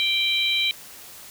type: harmonic tone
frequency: 784 Hz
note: G5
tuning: in tune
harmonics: 3 / 4 / 5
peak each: -24 / -24 / -24 dBFS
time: 0-0.71 s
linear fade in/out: 0 ms
effects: white hiss -43 dBFS RMS until 1.3 s